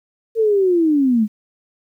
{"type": "linear sweep", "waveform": "sine", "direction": "down", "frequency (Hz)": [458.4, 203.5], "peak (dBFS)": -12, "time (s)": [0.35, 1.28], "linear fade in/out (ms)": 50, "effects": ["9-bit"]}